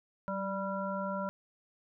harmonic tone with a mistuned harmonic, 196 Hz, G3, in tune, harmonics 1 / 3 / 5 / 7, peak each -37 / -37 / -39 / -40 dBFS, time 0.28-1.29 s, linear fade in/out 0 ms, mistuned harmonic 1, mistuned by -36 cents, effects none

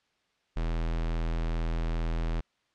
square tone, 41.2 Hz, E1, in tune, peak -28 dBFS, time 0.56-2.41 s, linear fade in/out 10 ms, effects white hiss -72 dBFS RMS until 2.74 s + low-pass 4000 Hz 12 dB/octave

